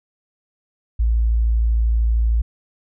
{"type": "tone", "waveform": "sine", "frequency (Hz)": 56.5, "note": "A1", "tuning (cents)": 47, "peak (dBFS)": -14, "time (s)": [0.99, 2.42], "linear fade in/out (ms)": 10, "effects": []}